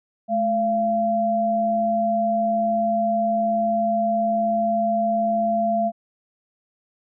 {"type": "tone pair together", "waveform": "sine", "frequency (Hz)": [215.5, 683.4], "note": ["A3", "F5"], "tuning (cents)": [-36, -38], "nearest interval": "octave + minor sixth", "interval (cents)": 1998, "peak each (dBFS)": [-25, -19], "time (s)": [0.28, 5.92], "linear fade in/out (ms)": 50, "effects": []}